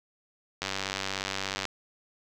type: click train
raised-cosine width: 0.2 ms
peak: -13 dBFS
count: 101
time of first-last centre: 0.62-1.653 s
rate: 96.8 Hz
effects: none